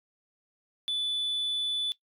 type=tone; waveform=sine; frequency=3480 Hz; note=A7; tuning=20 cents flat; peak=-25 dBFS; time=0.88-1.92 s; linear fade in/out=0 ms; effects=noise-tail reverb RT60 0.1 s tail -19 dB re dry + tanh soft clip ceiling -26 dBFS